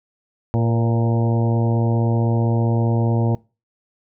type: harmonic tone with a mistuned harmonic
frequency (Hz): 115.5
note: A#2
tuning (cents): -16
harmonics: 1 / 2 / 3 / 4 / 5 / 6 / 7 / 8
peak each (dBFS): -17 / -23 / -27 / -29 / -31 / -33 / -34 / -35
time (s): 0.54-3.35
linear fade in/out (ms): 0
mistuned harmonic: 4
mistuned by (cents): +38
effects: noise-tail reverb RT60 0.3 s tail -23 dB re dry